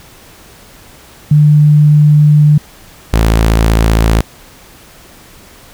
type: tone pair in turn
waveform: sine / sawtooth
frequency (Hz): 149.4 / 55.32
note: D3 / A1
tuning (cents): +30 / +10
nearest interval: octave + perfect fourth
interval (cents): 1720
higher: first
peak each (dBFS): -3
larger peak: neither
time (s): 1.31-2.58 / 3.13-4.21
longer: first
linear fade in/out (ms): 5
effects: pink hiss -39 dBFS RMS until 5.73 s